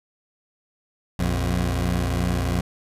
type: tone pair together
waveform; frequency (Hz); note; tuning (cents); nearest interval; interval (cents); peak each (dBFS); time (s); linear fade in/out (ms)
20% pulse; 60.1 / 88.71; B1 / F2; -46 / +28; perfect fifth; 674; -19; 1.19-2.61; 5
effects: resampled to 32000 Hz